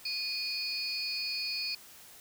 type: tone cluster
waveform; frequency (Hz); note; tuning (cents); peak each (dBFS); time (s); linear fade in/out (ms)
sine; 2468 / 4362 / 4633 / 5030; D#7 / C#8 / D8 / D#8; -15 / -29 / -24 / +18; -37 / -36 / -38 / -38; 0.05-1.75; 5
effects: tanh soft clip ceiling -24 dBFS + white hiss -53 dBFS RMS until 2.2 s